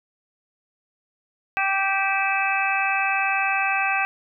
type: harmonic tone with a mistuned harmonic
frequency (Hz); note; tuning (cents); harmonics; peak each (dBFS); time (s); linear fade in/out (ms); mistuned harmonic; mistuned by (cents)
390; G4; -9; 2 / 3 / 4 / 5 / 6 / 7; -25 / -29 / -26 / -31 / -29 / -25; 1.57-4.05; 0; 7; -84
effects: none